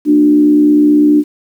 sine tone with frequency modulation, 297.4 Hz, D4, 22 cents sharp, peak -5 dBFS, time 0.05-1.24 s, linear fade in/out 50 ms, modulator 69.2 Hz, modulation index 0.45, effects 7-bit

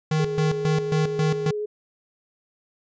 square tone with tremolo, 155.56 Hz, D#3, in tune, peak -20 dBFS, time 0.11-1.51 s, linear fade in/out 5 ms, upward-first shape square, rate 3.7 Hz, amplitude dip 75%
sine tone with vibrato, 419.9 Hz, G#4, 19 cents sharp, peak -25 dBFS, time 0.19-1.66 s, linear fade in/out 10 ms, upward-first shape sine, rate 12 Hz, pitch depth 9 cents each way
effects resampled to 16000 Hz

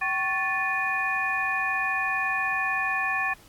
sine tone cluster, 768 / 1106 / 1757 / 2458 Hz, G5 / C#6 / A6 / D#7, -36 / -4 / -3 / -22 cents, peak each -32 / -31 / -27 / -29 dBFS, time 0.01-3.34 s, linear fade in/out 10 ms, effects pink hiss -54 dBFS RMS until 3.48 s + AAC 64 kbps

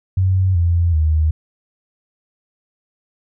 sine tone with pitch steps, 93.9 / 85.61 / 78.05 Hz, F#2 / F2 / D#2, +26 / -34 / +6 cents, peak -12 dBFS, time 0.17-1.31 s, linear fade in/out 5 ms, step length 380 ms, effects none

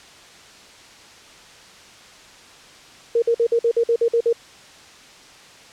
sine tone bursts, 466.2 Hz, A#4, in tune, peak -14 dBFS, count 10, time 3.15-4.329 s, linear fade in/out 5 ms, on 72 ms, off 51 ms, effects white hiss -45 dBFS RMS until 5.72 s + low-pass 6000 Hz 12 dB/octave

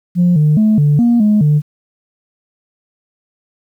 sine tone with pitch steps, 176.4 / 151.1 / 215.7 / 146.7 / 237.1 / 210.6 / 149.1 Hz, F3 / D3 / A3 / D3 / A#3 / G#3 / D3, +18 / +50 / -34 / -2 / +30 / +24 / +27 cents, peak -6 dBFS, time 0.15-1.62 s, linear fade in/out 50 ms, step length 210 ms, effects tanh soft clip ceiling -5 dBFS + 8-bit

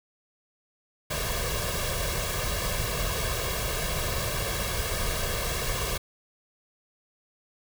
pink noise with comb filter, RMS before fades -29 dBFS, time 1.1-5.98 s, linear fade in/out 10 ms, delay 1.8 ms, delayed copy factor +0.75, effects none

